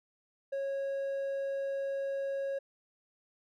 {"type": "tone with hard clipping", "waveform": "sine", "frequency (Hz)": 549, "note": "C#5", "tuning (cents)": -17, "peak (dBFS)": -33, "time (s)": [0.52, 2.59], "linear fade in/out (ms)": 10, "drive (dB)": 3, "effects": []}